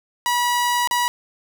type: tone with dropouts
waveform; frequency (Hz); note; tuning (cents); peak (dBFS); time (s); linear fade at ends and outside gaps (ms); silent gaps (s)
sawtooth; 970; B5; -31; -14; 0.26-1.08; 0; 0.874-0.911
effects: none